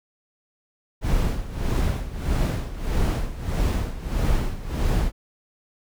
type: noise with tremolo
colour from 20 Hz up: brown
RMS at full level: -20 dBFS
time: 1.01-5.12 s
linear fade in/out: 50 ms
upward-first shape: sine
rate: 1.6 Hz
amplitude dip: 80%
effects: none